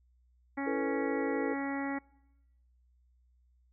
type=harmonic tone; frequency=277.2 Hz; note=C#4; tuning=in tune; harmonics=1 / 2 / 3 / 4 / 5 / 6 / 7 / 8; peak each=-34 / -43 / -40 / -47 / -46 / -49 / -42 / -48 dBFS; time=0.57-1.99 s; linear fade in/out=10 ms
type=chord; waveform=sine; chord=E suspended fourth; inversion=none; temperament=just; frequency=329.6 / 439.5 / 494.4 Hz; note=E4 / A4 / B4; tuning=0 / -2 / +2 cents; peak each=-38 / -35 / -36 dBFS; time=0.66-1.54 s; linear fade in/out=10 ms
effects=noise-tail reverb RT60 1.0 s tail -25 dB re dry + added 61 Hz sine -64 dBFS peak until 3.72 s